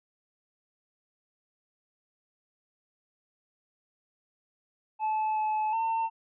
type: tone with pitch steps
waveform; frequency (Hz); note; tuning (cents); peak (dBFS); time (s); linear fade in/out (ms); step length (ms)
triangle; 866 / 861 / 903; A5 / A5 / A5; -28 / -38 / +45; -24; 4.99-6.1; 50; 370
effects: resampled to 8000 Hz